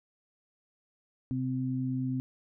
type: tone pair together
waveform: sine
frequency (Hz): 129.3 / 258.6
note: C3 / C4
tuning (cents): -20 / -20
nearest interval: octave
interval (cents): 1200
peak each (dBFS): -32 / -31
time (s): 1.31-2.2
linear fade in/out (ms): 0
effects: none